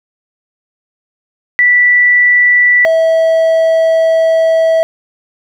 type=tone pair in turn; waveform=sine / triangle; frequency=1965 / 650.6 Hz; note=B6 / E5; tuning=-9 / -23 cents; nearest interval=octave + perfect fifth; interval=1914 cents; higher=first; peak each=-5 dBFS; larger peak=neither; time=1.59-2.85 / 2.85-4.83 s; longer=second; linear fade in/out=0 ms; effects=none